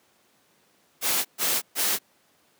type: noise bursts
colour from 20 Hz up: white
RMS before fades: -24 dBFS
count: 3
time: 1.01-1.99 s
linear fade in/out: 50 ms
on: 240 ms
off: 130 ms
effects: pink hiss -63 dBFS RMS until 2.59 s + high-pass 200 Hz 12 dB/octave